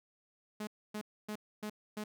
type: tone bursts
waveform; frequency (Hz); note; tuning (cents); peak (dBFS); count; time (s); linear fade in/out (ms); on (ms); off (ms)
sawtooth; 211.7; G#3; +33; -34; 5; 0.6-2.04; 5; 72; 270
effects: none